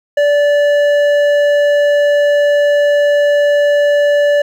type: tone with hard clipping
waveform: triangle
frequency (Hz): 581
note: D5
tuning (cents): -19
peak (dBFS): -10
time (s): 0.17-4.42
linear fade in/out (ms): 5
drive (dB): 12
effects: none